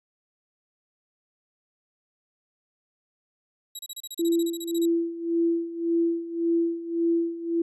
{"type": "tone bursts", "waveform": "15% pulse", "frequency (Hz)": 3858, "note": "B7", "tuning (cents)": -41, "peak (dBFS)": -27, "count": 16, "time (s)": [3.75, 4.856], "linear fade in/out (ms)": 5, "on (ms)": 41, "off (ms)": 30}
{"type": "tone with tremolo", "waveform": "sine", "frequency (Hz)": 335.9, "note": "E4", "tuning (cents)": 33, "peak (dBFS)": -19, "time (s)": [4.19, 7.62], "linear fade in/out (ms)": 5, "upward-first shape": "sine", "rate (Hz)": 1.8, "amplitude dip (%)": 80}
{"effects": ["resampled to 32000 Hz"]}